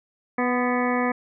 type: harmonic tone with a mistuned harmonic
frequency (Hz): 246.9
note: B3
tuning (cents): 0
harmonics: 1 / 2 / 3 / 4 / 5 / 7 / 8 / 9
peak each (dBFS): -24 / -27 / -29 / -30 / -31 / -32 / -33 / -34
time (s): 0.38-1.12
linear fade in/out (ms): 5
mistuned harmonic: 4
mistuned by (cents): +30
effects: none